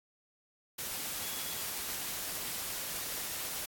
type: tone in noise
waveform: sine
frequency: 3365 Hz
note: G#7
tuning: 22 cents sharp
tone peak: -48 dBFS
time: 1.22-1.61 s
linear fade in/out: 10 ms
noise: white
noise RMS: -38 dBFS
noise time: 0.78-3.66 s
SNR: -13 dB
effects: AAC 64 kbps